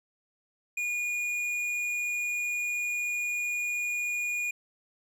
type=tone with tanh clipping; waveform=triangle; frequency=2441 Hz; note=D#7; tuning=34 cents flat; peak=-30 dBFS; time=0.77-4.51 s; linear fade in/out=5 ms; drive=14 dB; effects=none